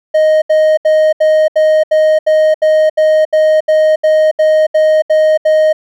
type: tone bursts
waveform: triangle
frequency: 622.3 Hz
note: D#5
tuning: in tune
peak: -4 dBFS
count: 16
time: 0.14-5.73 s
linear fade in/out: 10 ms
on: 280 ms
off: 74 ms
effects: none

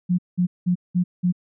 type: tone bursts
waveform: sine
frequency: 178.6 Hz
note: F3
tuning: 39 cents sharp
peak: -16 dBFS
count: 5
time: 0.09-1.325 s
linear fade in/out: 20 ms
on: 95 ms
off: 190 ms
effects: none

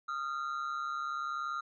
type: ring-modulated tone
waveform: triangle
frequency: 1304 Hz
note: E6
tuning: 19 cents flat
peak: -29 dBFS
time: 0.08-1.61 s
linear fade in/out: 10 ms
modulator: 70.3 Hz
effects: resampled to 16000 Hz

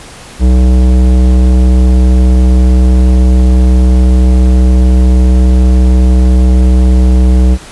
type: tone with tanh clipping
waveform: sine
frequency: 62.8 Hz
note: B1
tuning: 30 cents sharp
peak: -5 dBFS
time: 0.39-7.58 s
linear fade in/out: 50 ms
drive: 16 dB
effects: pink hiss -31 dBFS RMS until 7.71 s + resampled to 24000 Hz

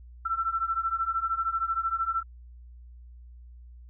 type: beating tone pair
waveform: sine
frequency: 1333 / 1346 Hz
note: E6 / E6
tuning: +19 / +36 cents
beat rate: 13 Hz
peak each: -30 / -28 dBFS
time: 0.25-2.23 s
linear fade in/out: 10 ms
effects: added 60 Hz sine -45 dBFS peak until 3.89 s

